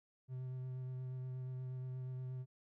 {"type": "tone with vibrato", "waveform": "triangle", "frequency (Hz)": 128.4, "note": "C3", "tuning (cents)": -32, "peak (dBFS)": -39, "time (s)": [0.28, 2.46], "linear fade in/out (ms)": 50, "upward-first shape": "sine", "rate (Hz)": 8.4, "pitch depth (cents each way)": 14, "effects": []}